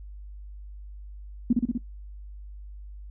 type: tone with echo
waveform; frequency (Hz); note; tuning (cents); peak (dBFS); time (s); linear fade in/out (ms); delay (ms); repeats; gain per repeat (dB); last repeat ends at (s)
sine; 238.3; A#3; +38; -16; 1.5-1.53; 5; 62; 4; -2; 1.778
effects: noise-tail reverb RT60 0.1 s tail -17 dB re dry + added 50 Hz sine -39 dBFS peak until 3.1 s